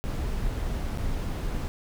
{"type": "noise with dropouts", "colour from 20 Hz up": "brown", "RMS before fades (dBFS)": -29, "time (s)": [0.04, 1.68], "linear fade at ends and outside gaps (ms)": 0, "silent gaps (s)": [0.974, 0.983], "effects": []}